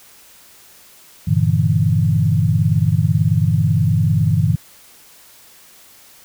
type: chord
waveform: sine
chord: E half-diminished seventh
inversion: first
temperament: equal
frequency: 98 / 116.54 / 146.83 / 164.81 Hz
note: G2 / Bb2 / D3 / E3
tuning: 0 / 0 / 0 / 0 cents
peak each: -18 dBFS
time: 1.27-4.56 s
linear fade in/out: 10 ms
effects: white hiss -46 dBFS RMS until 6.24 s